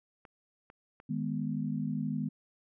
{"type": "clicks", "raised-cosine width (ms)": 0.5, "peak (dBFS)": -36, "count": 3, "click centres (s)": [0.252, 0.701, 1.001]}
{"type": "chord", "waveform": "sine", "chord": "G# minor", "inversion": "second", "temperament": "equal", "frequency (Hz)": [155.56, 207.7, 246.9], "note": ["D#3", "G#3", "B3"], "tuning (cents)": [0, 0, 0], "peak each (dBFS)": -35, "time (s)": [1.09, 2.29], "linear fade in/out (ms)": 10}
{"effects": []}